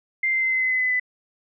sine tone with pitch steps, 2093 / 2080 / 2067 / 2053 / 2040 / 2028 / 2015 / 2002 Hz, C7 / C7 / C7 / C7 / C7 / B6 / B6 / B6, 0 / -11 / -22 / -33 / -44 / +45 / +34 / +23 cents, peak -19 dBFS, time 0.23-0.998 s, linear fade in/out 5 ms, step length 96 ms, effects none

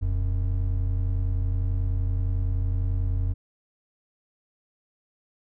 triangle tone pair together, 40.85 / 91.7 Hz, E1 / F#2, -15 / -15 cents, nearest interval octave + major second, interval 1400 cents, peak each -23 dBFS, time 0.01-3.34 s, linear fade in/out 20 ms, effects none

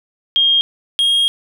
sine / triangle tone pair in turn, 3230 / 3254 Hz, G#7 / G#7, -49 / -36 cents, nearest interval unison, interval 13 cents, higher second, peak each -10 dBFS, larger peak neither, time 0.36-0.61 / 0.99-1.28 s, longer second, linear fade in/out 0 ms, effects none

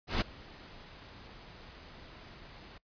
pink noise with ADSR envelope, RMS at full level -28 dBFS, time 0.07-2.78 s, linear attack 140 ms, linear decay 14 ms, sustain -23 dB, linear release 5 ms, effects noise-tail reverb RT60 0.1 s tail -21 dB re dry + resampled to 11025 Hz

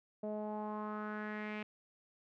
sawtooth tone with low-pass filter sweep, 211.8 Hz, G#3, 34 cents sharp, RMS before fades -41 dBFS, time 0.23-1.63 s, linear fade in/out 5 ms, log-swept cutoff 600 to 2500 Hz, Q 3.8, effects none

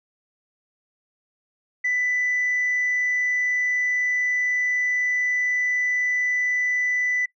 sine tone, 1989 Hz, B6, 12 cents sharp, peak -19 dBFS, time 1.84-7.26 s, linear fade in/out 10 ms, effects noise-tail reverb RT60 0.1 s tail -20 dB re dry + tanh soft clip ceiling -17 dBFS

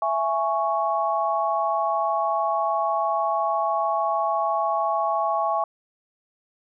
sine chord, C# minor, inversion first, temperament just, 665.2 / 831.5 / 1108.7 Hz, E5 / G#5 / C#6, +16 / +2 / 0 cents, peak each -25 dBFS, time 0.02-5.64 s, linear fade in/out 2 ms, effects none

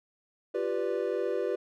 triangle chord, G dominant seventh, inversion third, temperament equal, 349.2 / 392 / 493.9 / 587.3 Hz, F4 / G4 / B4 / D5, 0 / 0 / 0 / 0 cents, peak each -33 / -30 / -30 / -34 dBFS, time 0.54-1.56 s, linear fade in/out 10 ms, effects none

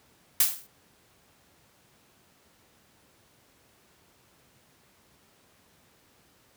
blue noise with exponential decay, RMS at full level -17 dBFS, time 0.4-0.67 s, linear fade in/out 5 ms, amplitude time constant 57 ms, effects pink hiss -62 dBFS RMS until 6.56 s + high-pass 80 Hz 12 dB/octave

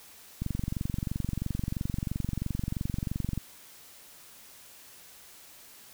click train, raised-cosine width 5 ms, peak -18 dBFS, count 69, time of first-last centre 0.42-3.377 s, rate 23 Hz, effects white hiss -52 dBFS RMS until 5.93 s

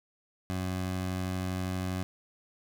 20% pulse tone, 92.5 Hz, F#2, in tune, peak -26 dBFS, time 0.5-2.03 s, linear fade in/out 0 ms, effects none

